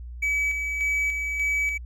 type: tone with tremolo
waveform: triangle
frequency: 2285 Hz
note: D7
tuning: 48 cents flat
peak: -20 dBFS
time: 0.22-1.78 s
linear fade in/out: 10 ms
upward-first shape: square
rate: 1.7 Hz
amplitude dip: 40%
effects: added 60 Hz sine -35 dBFS peak until 1.85 s